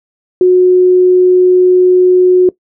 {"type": "tone", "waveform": "sine", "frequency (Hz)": 364.9, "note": "F#4", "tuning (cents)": -24, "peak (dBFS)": -3, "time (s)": [0.41, 2.49], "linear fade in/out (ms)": 2, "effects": ["noise-tail reverb RT60 0.1 s tail -19 dB re dry"]}